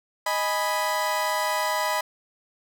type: chord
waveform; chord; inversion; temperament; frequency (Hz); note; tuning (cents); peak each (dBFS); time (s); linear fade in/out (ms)
30% pulse; G# minor; second; equal; 622.3 / 830.6 / 987.8; D#5 / G#5 / B5; 0 / 0 / 0; -26 / -28 / -23; 0.26-2.01; 5
effects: none